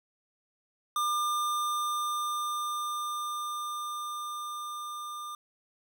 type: tone with level ramp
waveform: square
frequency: 1200 Hz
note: D6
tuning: 37 cents sharp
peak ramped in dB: -27 to -38 dBFS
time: 0.96-5.35 s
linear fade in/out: 2 ms
effects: none